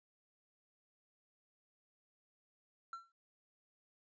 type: tone with exponential decay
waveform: triangle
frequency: 1354 Hz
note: E6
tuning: 46 cents sharp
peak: -38 dBFS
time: 2.93-3.12 s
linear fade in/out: 2 ms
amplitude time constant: 41 ms
effects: noise-tail reverb RT60 0.2 s tail -23 dB re dry + resampled to 16000 Hz